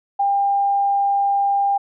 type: tone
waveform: sine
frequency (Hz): 799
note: G5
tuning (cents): +33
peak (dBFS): -15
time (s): 0.19-1.78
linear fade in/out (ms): 10
effects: none